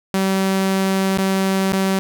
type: tone with dropouts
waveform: sawtooth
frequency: 192 Hz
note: G3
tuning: 36 cents flat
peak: -12 dBFS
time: 0.14-1.99 s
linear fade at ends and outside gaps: 0 ms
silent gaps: 1.174-1.185 / 1.721-1.732 s
effects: none